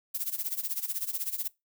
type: noise with tremolo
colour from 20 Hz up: violet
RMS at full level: -30 dBFS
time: 0.14-1.48 s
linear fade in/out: 10 ms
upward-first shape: sine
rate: 16 Hz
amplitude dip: 85%
effects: noise-tail reverb RT60 0.2 s tail -22 dB re dry